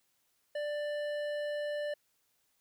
sine tone with hard clipping, 590 Hz, D5, 8 cents sharp, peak -35 dBFS, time 0.55-1.94 s, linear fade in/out 5 ms, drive 11 dB, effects white hiss -75 dBFS RMS until 2.6 s

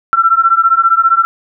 sine beating tone pair, 1341 / 1356 Hz, E6 / E6, +29 / +49 cents, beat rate 15 Hz, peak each -10 dBFS, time 0.13-1.25 s, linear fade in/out 0 ms, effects none

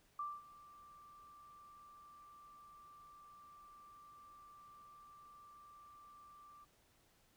sine tone with ADSR envelope, 1176 Hz, D6, 2 cents sharp, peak -38 dBFS, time 0.19-6.65 s, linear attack 4 ms, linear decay 220 ms, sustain -19 dB, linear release 14 ms, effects pink hiss -72 dBFS RMS until 7.36 s

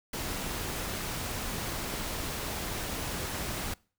pink noise, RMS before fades -35 dBFS, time 0.13-3.74 s, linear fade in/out 5 ms, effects noise-tail reverb RT60 0.4 s tail -24 dB re dry

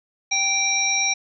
harmonic tone with a mistuned harmonic, 784 Hz, G5, in tune, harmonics 1 / 3 / 5 / 7, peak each -30 / -22 / -27 / -22 dBFS, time 0.31-1.14 s, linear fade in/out 10 ms, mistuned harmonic 7, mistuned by +57 cents, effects none

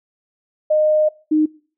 sine tone pair in turn, 614 / 307.9 Hz, D#5 / D#4, -23 / -18 cents, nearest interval octave, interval 1195 cents, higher first, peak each -12 dBFS, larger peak neither, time 0.7-1.09 / 1.31-1.46 s, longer first, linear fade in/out 10 ms, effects noise-tail reverb RT60 0.4 s tail -22 dB re dry

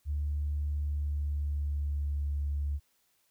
sine tone with pitch glide, 73.42 to 71.95 Hz, D2 to D2, 0 to -35 cents, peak -28 dBFS, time 0.05-2.8 s, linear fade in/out 50 ms, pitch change -35 cents, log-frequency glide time 0.77-2.35 s, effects tanh soft clip ceiling -24 dBFS + white hiss -72 dBFS RMS until 3.3 s

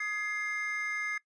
triangle tone cluster, 1246 / 1687 / 2103 Hz, D#6 / G#6 / C7, +2 / +27 / +8 cents, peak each -40 / -35 / -32 dBFS, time 0-1.18 s, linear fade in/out 5 ms, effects noise-tail reverb RT60 0.1 s tail -20 dB re dry + resampled to 22050 Hz

